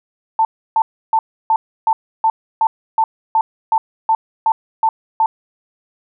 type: tone bursts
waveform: sine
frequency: 889 Hz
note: A5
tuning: 18 cents sharp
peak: -10 dBFS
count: 14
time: 0.39-5.26 s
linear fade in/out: 2 ms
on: 60 ms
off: 310 ms
effects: none